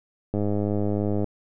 click train, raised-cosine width 2 ms, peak -13 dBFS, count 94, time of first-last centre 0.34-1.243 s, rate 103 Hz, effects none

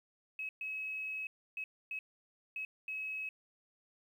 sine tone bursts at uneven times, 2565 Hz, E7, 48 cents flat, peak -37 dBFS, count 6, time 0.39-0.49 / 0.61-1.27 / 1.57-1.64 / 1.91-1.99 / 2.56-2.65 / 2.88-3.29 s, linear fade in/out 2 ms, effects 11-bit

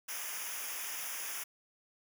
white noise with comb filter, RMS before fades -40 dBFS, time 0.08-1.44 s, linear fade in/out 10 ms, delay 0.24 ms, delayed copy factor -1, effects none

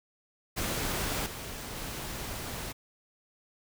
pink noise with level steps, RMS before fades -32 / -40 / -38 dBFS, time 0.56-2.73 s, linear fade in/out 20 ms, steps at 1.26 / 1.76 s, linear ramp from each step 2 ms, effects none

